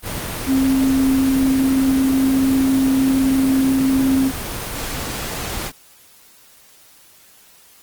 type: tone in noise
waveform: sine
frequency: 266.1 Hz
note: C4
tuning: 29 cents sharp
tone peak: -13 dBFS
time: 0.46-4.32 s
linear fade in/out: 50 ms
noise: pink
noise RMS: -26 dBFS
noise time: 0.02-5.72 s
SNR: +10 dB
effects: white hiss -49 dBFS RMS until 7.82 s + Opus 24 kbps